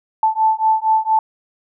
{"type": "beating tone pair", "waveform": "sine", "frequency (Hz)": [876, 880.3], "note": ["A5", "A5"], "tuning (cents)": [-8, 1], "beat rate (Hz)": 4.3, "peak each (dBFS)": -16, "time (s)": [0.23, 1.19], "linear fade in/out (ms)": 2, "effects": []}